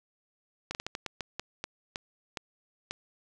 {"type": "slowing click train", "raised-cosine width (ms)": 0.2, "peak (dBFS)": -17, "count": 12, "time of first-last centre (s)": [0.71, 2.91], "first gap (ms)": 39, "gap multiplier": 1.3, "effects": []}